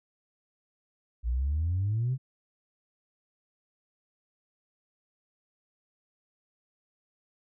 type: exponential sweep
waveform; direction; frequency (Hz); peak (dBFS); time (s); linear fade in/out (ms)
sine; up; 56 to 135.8; -24; 1.23-2.18; 50
effects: tanh soft clip ceiling -22 dBFS